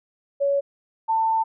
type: tone pair in turn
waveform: sine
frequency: 561 / 893 Hz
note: C#5 / A5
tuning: +21 / +25 cents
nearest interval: minor sixth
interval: 804 cents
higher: second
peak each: -18 dBFS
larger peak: neither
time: 0.4-0.61 / 1.08-1.44 s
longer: second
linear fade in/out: 20 ms
effects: none